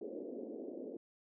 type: band-pass noise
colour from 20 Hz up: white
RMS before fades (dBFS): -45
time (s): 0.01-0.97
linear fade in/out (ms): 5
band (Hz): 230 to 530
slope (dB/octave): 48
effects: none